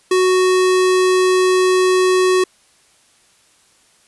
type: tone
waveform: square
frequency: 370 Hz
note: F#4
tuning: in tune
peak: -12 dBFS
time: 0.11-2.44 s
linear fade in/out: 5 ms
effects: white hiss -54 dBFS RMS until 4.07 s + resampled to 24000 Hz